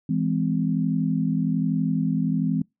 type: chord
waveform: sine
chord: E augmented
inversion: none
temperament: just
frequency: 164.81 / 206 / 257.5 Hz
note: E3 / G#3 / B#3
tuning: 0 / -14 / -28 cents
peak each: -24 / -26 / -25 dBFS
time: 0.09-2.62 s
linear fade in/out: 5 ms
effects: noise-tail reverb RT60 0.2 s tail -26 dB re dry